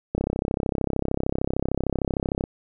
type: click train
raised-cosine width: 2 ms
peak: -10 dBFS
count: 77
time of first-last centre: 0.15-2.439 s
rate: 33.2 Hz
effects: none